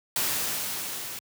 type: noise with level ramp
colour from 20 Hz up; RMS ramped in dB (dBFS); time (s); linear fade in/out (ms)
white; -26 to -37; 0.16-1.19; 2
effects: high-pass 80 Hz 12 dB/octave